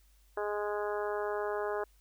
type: harmonic tone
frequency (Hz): 207.7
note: G#3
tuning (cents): 0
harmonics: 2 / 3 / 4 / 5 / 6 / 7 / 8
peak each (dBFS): -34 / -38 / -40 / -42 / -44 / -45 / -46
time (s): 0.37-1.84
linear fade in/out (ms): 5
effects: added 50 Hz sine -61 dBFS peak until 2 s + white hiss -70 dBFS RMS until 2 s